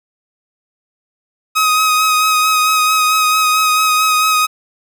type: tone with vibrato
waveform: sawtooth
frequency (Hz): 1261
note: D#6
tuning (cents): +23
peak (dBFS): -7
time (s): 1.55-4.47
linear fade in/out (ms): 20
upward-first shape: sine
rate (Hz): 4.5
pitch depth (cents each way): 21
effects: none